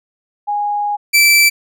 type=tone pair in turn; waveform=sine / sawtooth; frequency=825 / 2327 Hz; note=G#5 / D7; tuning=-12 / -17 cents; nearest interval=octave + tritone; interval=1795 cents; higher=second; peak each=-15 / -4 dBFS; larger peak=second; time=0.47-0.97 / 1.13-1.5 s; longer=first; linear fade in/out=20 ms; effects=none